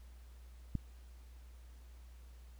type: click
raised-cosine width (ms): 5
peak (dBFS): -23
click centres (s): 0.753
effects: added 60 Hz sine -52 dBFS peak until 2.59 s + pink hiss -68 dBFS RMS until 2.59 s